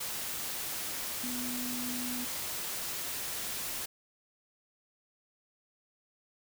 sine tone in noise, 246.9 Hz, B3, in tune, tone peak -37 dBFS, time 1.23-2.25 s, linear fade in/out 10 ms, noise white, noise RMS -37 dBFS, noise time 0-3.86 s, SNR -3 dB, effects none

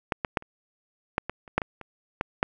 clicks, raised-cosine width 0.5 ms, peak -9 / -11 / -7 / -30 / -8 / -15 / -30 / -6 / -15 / -25 / -10 / -6 dBFS, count 12, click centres 0.122 / 0.248 / 0.372 / 0.424 / 1.181 / 1.296 / 1.478 / 1.58 / 1.618 / 1.813 / 2.211 / 2.429 s, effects none

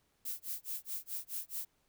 violet noise with tremolo, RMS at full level -38 dBFS, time 0.25-1.65 s, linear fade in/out 5 ms, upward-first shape sine, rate 4.7 Hz, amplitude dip 100%, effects pink hiss -75 dBFS RMS until 1.88 s

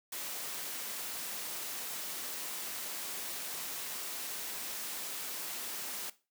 white noise, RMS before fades -40 dBFS, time 0.12-6.1 s, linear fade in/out 5 ms, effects noise-tail reverb RT60 0.3 s tail -17 dB re dry + high-pass 200 Hz 12 dB/octave

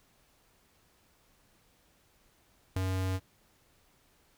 square tone with ADSR envelope, 93.9 Hz, F#2, 26 cents sharp, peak -27 dBFS, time 2.76-3.2 s, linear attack 5 ms, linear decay 9 ms, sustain -3 dB, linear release 47 ms, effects pink hiss -67 dBFS RMS until 4.37 s

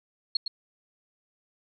sine tone with echo, 4278 Hz, C8, 38 cents sharp, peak -21 dBFS, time 0.35-0.37 s, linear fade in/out 5 ms, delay 110 ms, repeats 1, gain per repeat -7 dB, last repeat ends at 0.48 s, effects none

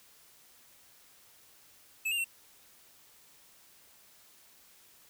square tone with pitch steps, 2605 / 2799 / 2715 Hz, E7 / F7 / F7, -21 / +3 / -50 cents, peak -30 dBFS, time 2.05-2.245 s, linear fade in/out 10 ms, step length 65 ms, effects white hiss -60 dBFS RMS until 5.09 s

